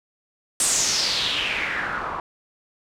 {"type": "noise with low-pass filter sweep", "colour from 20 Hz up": "white", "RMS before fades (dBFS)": -24, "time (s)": [0.6, 2.2], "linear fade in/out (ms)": 2, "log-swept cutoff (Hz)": [8800, 1000], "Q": 4, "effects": []}